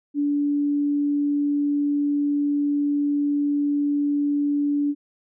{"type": "tone", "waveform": "sine", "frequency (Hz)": 289, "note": "D4", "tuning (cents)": -28, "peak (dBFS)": -19, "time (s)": [0.14, 4.95], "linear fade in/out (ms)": 50, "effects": []}